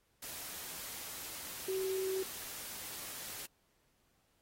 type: tone in noise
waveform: sine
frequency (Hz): 380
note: F#4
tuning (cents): +46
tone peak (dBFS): -33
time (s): 1.68-2.23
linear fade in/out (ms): 5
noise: white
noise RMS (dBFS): -45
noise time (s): 0.22-3.46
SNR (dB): +9
effects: pink hiss -75 dBFS RMS until 4.41 s + AAC 48 kbps